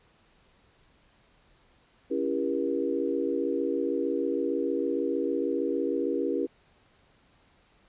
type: chord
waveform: sine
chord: C# diminished seventh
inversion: none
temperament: just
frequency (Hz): 277.2 / 332.6 / 399.1 / 479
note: C#4 / E4 / G4 / Bb4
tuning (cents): 0 / +16 / +31 / +47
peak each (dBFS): -31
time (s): 2.1-6.47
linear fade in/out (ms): 20
effects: pink hiss -63 dBFS RMS until 7.88 s + resampled to 8000 Hz